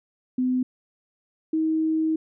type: tone pair in turn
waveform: sine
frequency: 253.9 / 317.3 Hz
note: B3 / D#4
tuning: +48 / +34 cents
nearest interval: major third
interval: 386 cents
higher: second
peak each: -20 dBFS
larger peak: neither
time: 0.38-0.63 / 1.53-2.16 s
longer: second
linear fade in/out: 5 ms
effects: none